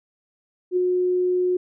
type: tone with ADSR envelope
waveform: sine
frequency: 362.5 Hz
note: F#4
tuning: 35 cents flat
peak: -16 dBFS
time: 0.71-1.57 s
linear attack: 57 ms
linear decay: 11 ms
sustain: -2 dB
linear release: 6 ms
effects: none